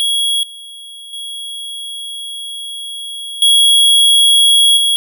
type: tone with level steps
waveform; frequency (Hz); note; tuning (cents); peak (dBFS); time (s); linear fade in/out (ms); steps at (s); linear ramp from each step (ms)
square; 3322; G#7; 0; -13 / -31 / -24 / -7 / -11; 0-4.96; 0; 0.43 / 1.13 / 3.42 / 4.77; 2
effects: none